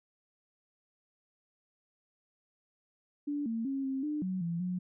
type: tone with pitch steps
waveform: sine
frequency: 290.1 / 227 / 271.9 / 267 / 299.7 / 186.3 / 169.4 / 181.1 Hz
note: D4 / A#3 / C#4 / C4 / D4 / F#3 / E3 / F#3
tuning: -21 / -46 / -33 / +35 / +35 / +12 / +48 / -37 cents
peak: -31 dBFS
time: 3.27-4.79 s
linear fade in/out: 10 ms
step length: 190 ms
effects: none